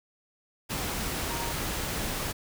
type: tone in noise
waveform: sine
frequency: 932.3 Hz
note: A#5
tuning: in tune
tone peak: -37 dBFS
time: 1.29-1.53 s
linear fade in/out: 20 ms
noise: pink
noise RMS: -32 dBFS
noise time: 0.69-2.33 s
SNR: -8 dB
effects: none